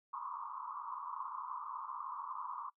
white band-pass noise, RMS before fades -44 dBFS, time 0.13-2.7 s, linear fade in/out 10 ms, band 940 to 1200 Hz, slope 96 dB/octave, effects noise-tail reverb RT60 0.1 s tail -21 dB re dry

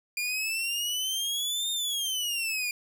sawtooth exponential two-way sweep, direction up then down, 2400 to 3667 to 2400 Hz, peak -25 dBFS, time 0.17-2.71 s, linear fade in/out 2 ms, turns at 1.71 s, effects none

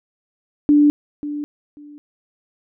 sine tone with echo, 293.7 Hz, D4, in tune, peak -9 dBFS, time 0.69-0.9 s, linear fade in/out 0 ms, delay 540 ms, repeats 2, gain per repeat -14 dB, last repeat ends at 1.98 s, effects none

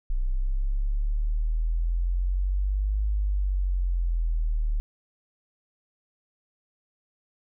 sine exponential two-way sweep, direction up then down, 30.87 to 51.91 to 37.14 Hz, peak -22 dBFS, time 0.1-4.8 s, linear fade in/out 0 ms, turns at 3.05 s, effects none

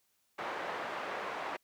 pink band-pass noise, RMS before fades -39 dBFS, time 0.38-1.57 s, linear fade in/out 10 ms, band 570 to 1700 Hz, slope 12 dB/octave, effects white hiss -75 dBFS RMS until 1.63 s

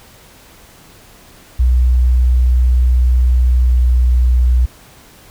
sine tone with pitch glide, 62 to 61.57 Hz, B1 to B1, +7 to -5 cents, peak -8 dBFS, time 1.59-4.66 s, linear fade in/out 10 ms, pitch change -12 cents, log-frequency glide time 3.62-3.68 s, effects pink hiss -43 dBFS RMS until 5.3 s

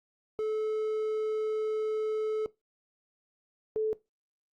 triangle / sine tone pair in turn, 433.1 / 435.1 Hz, A4 / A4, -27 / -19 cents, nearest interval unison, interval 8 cents, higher second, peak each -26 dBFS, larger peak neither, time 0.39-2.46 / 3.76-3.93 s, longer first, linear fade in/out 0 ms, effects noise-tail reverb RT60 0.2 s tail -19 dB re dry + Opus 48 kbps

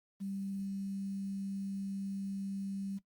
sine tone with quantisation, 196 Hz, G3, in tune, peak -36 dBFS, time 0.2-2.99 s, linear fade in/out 20 ms, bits 10, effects noise-tail reverb RT60 0.1 s tail -18 dB re dry + Opus 32 kbps

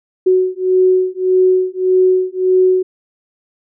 sine beating tone pair, 370 / 371.7 Hz, F#4 / F#4, 0 / +8 cents, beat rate 1.7 Hz, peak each -13 dBFS, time 0.26-2.83 s, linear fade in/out 10 ms, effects none

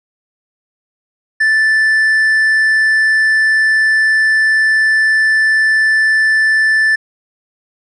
triangle tone, 1759 Hz, A6, 1 cent flat, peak -7 dBFS, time 1.4-6.96 s, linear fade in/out 10 ms, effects resampled to 24000 Hz

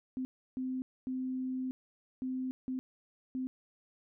sine tone bursts at uneven times, 258 Hz, C4, 24 cents flat, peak -33 dBFS, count 6, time 0.17-0.25 / 0.57-0.82 / 1.07-1.71 / 2.22-2.51 / 2.68-2.79 / 3.35-3.47 s, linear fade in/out 0 ms, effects none

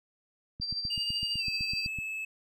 click train, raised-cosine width 5 ms, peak -28 dBFS, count 12, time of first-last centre 0.6-1.987 s, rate 7.93 Hz
sine tone with tremolo, 4699 Hz, D8, in tune, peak -29 dBFS, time 0.61-1.87 s, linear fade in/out 10 ms, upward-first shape sine, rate 13 Hz, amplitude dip 55%
triangle tone with pitch glide, 2838 to 2602 Hz, F7 to E7, +27 to -23 cents, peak -32 dBFS, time 0.9-2.25 s, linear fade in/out 5 ms, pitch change -150 cents, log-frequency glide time 1.36-1.45 s
effects none

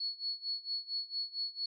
sine tone with tremolo, 4386 Hz, C#8, 19 cents flat, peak -32 dBFS, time 0-1.66 s, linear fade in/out 5 ms, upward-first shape sine, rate 4.4 Hz, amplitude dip 90%, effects none

